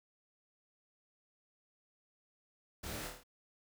pink noise with echo, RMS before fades -45 dBFS, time 2.83-3.08 s, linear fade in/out 10 ms, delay 26 ms, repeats 6, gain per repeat -3 dB, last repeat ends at 3.236 s, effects none

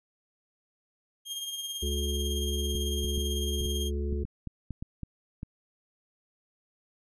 sawtooth tone with tremolo, 3220 Hz, G7, 46 cents sharp, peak -29 dBFS, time 1.25-3.91 s, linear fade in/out 50 ms, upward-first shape sine, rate 18 Hz, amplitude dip 45%
harmonic tone, 71.7 Hz, D2, 41 cents flat, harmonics 1 / 3 / 5 / 6, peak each -29 / -39 / -37 / -40 dBFS, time 1.82-4.24 s, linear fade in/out 10 ms
clicks, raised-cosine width 5 ms, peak -24 dBFS, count 12, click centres 2.752 / 3.045 / 3.178 / 3.613 / 3.656 / 4.127 / 4.25 / 4.473 / 4.707 / 4.825 / 5.033 / 5.431 s
effects resampled to 32000 Hz

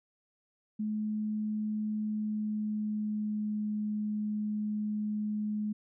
sine tone with pitch glide, 213.5 to 211.2 Hz, G#3 to G#3, +48 to +29 cents, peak -30 dBFS, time 0.79-5.73 s, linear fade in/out 10 ms, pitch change -19 cents, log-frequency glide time 2.02-3.65 s, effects none

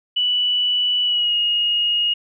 sine tone with pitch glide, 2960 to 2869 Hz, F#7 to F7, 0 to +46 cents, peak -16 dBFS, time 0.16-2.14 s, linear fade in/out 10 ms, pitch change -54 cents, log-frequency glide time 1.03-1.35 s, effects none

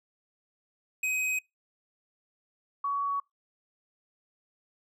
square / sine tone pair in turn, 2522 / 1125.6 Hz, D#7 / C#6, +23 / +26 cents, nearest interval octave + major second, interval 1397 cents, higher first, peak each -27 dBFS, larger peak neither, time 1.03-1.39 / 2.84-3.2 s, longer neither, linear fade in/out 5 ms, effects noise-tail reverb RT60 0.2 s tail -25 dB re dry + low-pass 12000 Hz 12 dB/octave

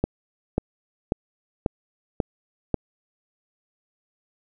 click train, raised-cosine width 2 ms, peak -7 dBFS, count 6, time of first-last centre 0.04-2.743 s, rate 1.85 Hz, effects none

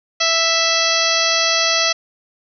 harmonic tone with a mistuned harmonic, 659.3 Hz, E5, in tune, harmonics 1 / 2 / 3 / 4 / 5 / 6 / 7 / 8 / 9, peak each -23 / -23 / -23 / -23 / -23 / -23 / -23 / -23 / -23 dBFS, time 0.2-1.93 s, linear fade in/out 10 ms, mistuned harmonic 6, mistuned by +48 cents, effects none

